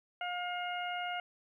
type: harmonic tone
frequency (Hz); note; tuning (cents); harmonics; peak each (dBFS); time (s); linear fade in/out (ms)
712; F5; +33; 1 / 2 / 3 / 4; -37 / -41 / -43 / -43; 0.21-1.2; 2
effects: 12-bit